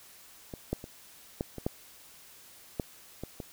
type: clicks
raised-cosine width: 2 ms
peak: -25 / -16 / -28 / -17 / -25 / -15 / -16 / -23 / -24 dBFS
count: 9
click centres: 0.538 / 0.73 / 0.841 / 1.409 / 1.583 / 1.665 / 2.798 / 3.236 / 3.402 s
effects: white hiss -54 dBFS RMS until 3.52 s